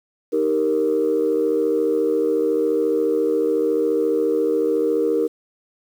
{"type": "chord", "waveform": "sine", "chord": "Eb major", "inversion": "none", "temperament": "equal", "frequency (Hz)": [311.1, 392, 466.2], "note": ["Eb4", "G4", "Bb4"], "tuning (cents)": [0, 0, 0], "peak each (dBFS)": [-22, -22, -18], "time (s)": [0.32, 5.28], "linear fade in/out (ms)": 20, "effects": ["tanh soft clip ceiling -10 dBFS", "8-bit"]}